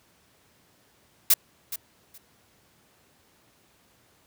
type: noise with echo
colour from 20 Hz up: blue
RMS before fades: -17 dBFS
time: 1.3-1.34 s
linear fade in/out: 5 ms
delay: 420 ms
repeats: 2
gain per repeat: -15 dB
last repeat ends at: 2.18 s
effects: pink hiss -62 dBFS RMS until 4.26 s + high-pass 80 Hz 12 dB/octave